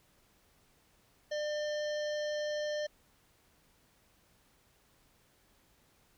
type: harmonic tone with a mistuned harmonic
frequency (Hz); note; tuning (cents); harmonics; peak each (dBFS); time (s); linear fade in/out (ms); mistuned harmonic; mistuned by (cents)
599; D5; +34; 1 / 3 / 5 / 7 / 9 / 10; -33 / -43 / -47 / -50 / -52 / -53; 1.31-2.87; 10; 5; +83
effects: pink hiss -68 dBFS RMS until 6.17 s